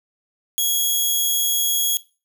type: tone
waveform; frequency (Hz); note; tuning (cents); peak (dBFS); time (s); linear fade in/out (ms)
10% pulse; 3322; G#7; 0; -10; 0.58-1.97; 0
effects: noise-tail reverb RT60 0.3 s tail -17 dB re dry